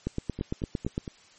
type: two click trains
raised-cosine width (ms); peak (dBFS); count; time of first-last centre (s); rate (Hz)
3; -22 / -15; 4 / 9; 0.39-1.078 / 0.07-0.979; 4.36 / 8.8
effects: white hiss -56 dBFS RMS until 1.38 s + MP3 32 kbps